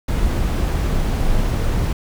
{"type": "noise", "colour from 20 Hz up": "brown", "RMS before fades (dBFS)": -18, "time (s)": [0.08, 1.93], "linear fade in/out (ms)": 5, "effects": []}